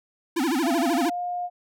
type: tone with vibrato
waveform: square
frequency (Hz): 293.7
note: D4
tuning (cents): 0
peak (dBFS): -22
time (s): 0.36-1.1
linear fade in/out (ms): 10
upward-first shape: sine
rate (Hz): 13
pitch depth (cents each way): 290
type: tone with pitch glide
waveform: sine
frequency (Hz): 684 to 711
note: F5 to F5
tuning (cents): -36 to +31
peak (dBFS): -26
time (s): 0.62-1.5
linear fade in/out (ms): 50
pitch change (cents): +67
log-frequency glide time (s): 0.81-1.2
effects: none